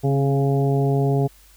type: harmonic tone with a mistuned harmonic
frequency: 138.59 Hz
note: C#3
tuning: in tune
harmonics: 1 / 2 / 3 / 4 / 5 / 6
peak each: -18 / -26 / -23 / -35 / -28 / -36 dBFS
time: 0.03-1.28 s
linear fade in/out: 20 ms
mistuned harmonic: 2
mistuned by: -27 cents
effects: added 50 Hz sine -51 dBFS peak until 1.56 s + white hiss -53 dBFS RMS until 1.56 s